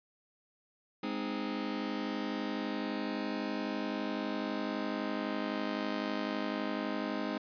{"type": "chord", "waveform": "sawtooth", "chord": "Ab major", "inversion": "none", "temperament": "just", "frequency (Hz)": [207.7, 259.6, 311.5], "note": ["Ab3", "C4", "Eb4"], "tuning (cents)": [0, -13, 2], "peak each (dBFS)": -34, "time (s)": [1.03, 7.38], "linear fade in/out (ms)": 5, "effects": ["resampled to 11025 Hz"]}